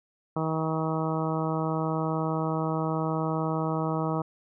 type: harmonic tone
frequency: 159.2 Hz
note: D#3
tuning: 40 cents sharp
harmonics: 1 / 2 / 3 / 4 / 5 / 6 / 7 / 8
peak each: -29 / -32 / -34 / -35 / -36 / -37 / -37 / -38 dBFS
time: 0.36-4.22 s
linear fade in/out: 5 ms
effects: none